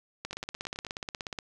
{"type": "two click trains", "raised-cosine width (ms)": 0.2, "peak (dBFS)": [-24, -18], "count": [6, 20], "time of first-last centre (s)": [[0.33, 0.867], [0.25, 1.388]], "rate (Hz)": [9.31, 16.7], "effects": []}